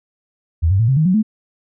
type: tone with pitch steps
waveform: sine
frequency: 82 / 96.39 / 113.32 / 133.21 / 156.59 / 184.08 / 216.4 Hz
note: E2 / G2 / A#2 / C3 / D#3 / F#3 / A3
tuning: -9 / -29 / -49 / +31 / +11 / -9 / -29 cents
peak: -11 dBFS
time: 0.62-1.229 s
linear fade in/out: 20 ms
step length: 87 ms
effects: none